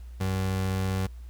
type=tone; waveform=30% pulse; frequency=94.8 Hz; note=F#2; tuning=43 cents sharp; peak=-23 dBFS; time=0.2-1.07 s; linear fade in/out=10 ms; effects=added 60 Hz sine -39 dBFS peak until 1.29 s + pink hiss -62 dBFS RMS until 1.29 s